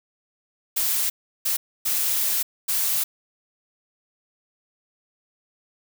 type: noise bursts at uneven times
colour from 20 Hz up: blue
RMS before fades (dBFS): -23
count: 4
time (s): 0.76-1.1 / 1.45-1.57 / 1.85-2.43 / 2.68-3.04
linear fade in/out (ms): 10
effects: none